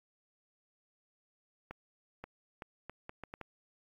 accelerating click train, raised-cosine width 0.5 ms, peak -28 dBFS, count 8, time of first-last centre 1.71-3.413 s, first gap 530 ms, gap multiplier 0.72, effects AAC 64 kbps

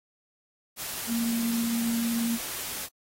sine tone in noise, 232 Hz, A#3, 8 cents flat, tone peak -25 dBFS, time 1.07-2.39 s, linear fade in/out 50 ms, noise white, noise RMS -35 dBFS, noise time 0.76-2.89 s, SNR +7 dB, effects AAC 48 kbps

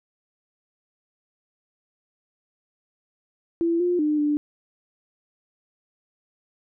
sine tone with pitch steps, 336.1 / 354 / 301.3 / 295.6 Hz, E4 / F4 / D4 / D4, +34 / +23 / +44 / +11 cents, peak -19 dBFS, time 3.61-4.37 s, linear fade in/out 0 ms, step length 190 ms, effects none

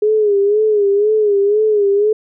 sine tone with vibrato, 415.3 Hz, G#4, in tune, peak -10 dBFS, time 0.02-2.13 s, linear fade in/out 5 ms, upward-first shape sine, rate 2 Hz, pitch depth 78 cents each way, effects none

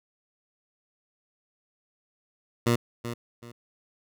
15% pulse tone with echo, 118.6 Hz, A#2, 30 cents sharp, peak -14 dBFS, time 2.66-2.76 s, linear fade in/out 10 ms, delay 380 ms, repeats 2, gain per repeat -11 dB, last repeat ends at 3.52 s, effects none

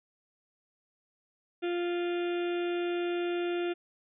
harmonic tone, 349.2 Hz, F4, in tune, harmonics 1 / 2 / 4 / 5 / 6 / 7 / 8 / 9 / 10, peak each -29 / -40 / -43 / -49 / -51 / -46 / -47 / -54 / -49 dBFS, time 1.62-3.74 s, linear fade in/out 20 ms, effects none

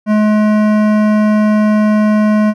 sine tone with hard clipping, 212.5 Hz, G#3, 40 cents sharp, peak -10 dBFS, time 0.06-2.54 s, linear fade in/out 50 ms, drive 15 dB, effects none

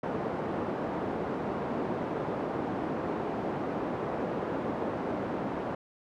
pink band-pass noise, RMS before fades -33 dBFS, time 0.03-5.75 s, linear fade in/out 5 ms, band 220 to 820 Hz, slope 12 dB/octave, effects none

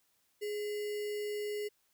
sine tone with sample-and-hold, 417.5 Hz, G#4, 9 cents sharp, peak -34 dBFS, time 0.41-1.69 s, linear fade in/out 20 ms, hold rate 2450 Hz, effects white hiss -74 dBFS RMS until 1.93 s

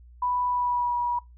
sine tone with pitch glide, 987.8 to 966.4 Hz, B5 to B5, 0 to -38 cents, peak -23 dBFS, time 0.22-1.19 s, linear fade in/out 5 ms, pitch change -38 cents, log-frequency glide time 0.47-0.96 s, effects noise-tail reverb RT60 0.2 s tail -22 dB re dry + added 60 Hz sine -47 dBFS peak until 1.37 s

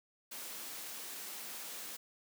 white high-pass noise, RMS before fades -45 dBFS, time 0.31-1.97 s, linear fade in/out 10 ms, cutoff 180 Hz, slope 24 dB/octave, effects none

